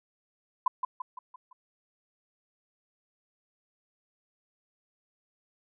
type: tone with echo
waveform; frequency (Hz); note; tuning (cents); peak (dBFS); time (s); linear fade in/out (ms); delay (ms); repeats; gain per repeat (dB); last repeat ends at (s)
sine; 1008; B5; +35; -20; 0.66-0.68; 5; 170; 5; -6; 1.53
effects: none